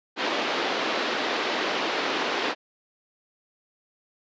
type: band-pass noise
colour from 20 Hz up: pink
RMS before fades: -27 dBFS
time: 0.16-2.55 s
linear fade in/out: 50 ms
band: 290 to 4300 Hz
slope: 24 dB/octave
effects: resampled to 16000 Hz